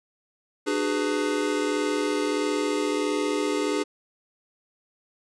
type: chord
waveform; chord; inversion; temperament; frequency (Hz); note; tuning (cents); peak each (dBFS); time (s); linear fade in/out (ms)
square; G# half-diminished seventh; second; just; 299 / 373.8 / 415.3 / 498.4; D4 / F#4 / G#4 / B4; +31 / +18 / 0 / +16; -28 / -33 / -28 / -33; 0.66-3.84; 20
effects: resampled to 22050 Hz